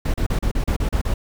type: noise bursts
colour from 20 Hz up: brown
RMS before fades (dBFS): -20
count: 9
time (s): 0.05-1.14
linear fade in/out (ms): 5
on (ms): 90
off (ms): 35
effects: none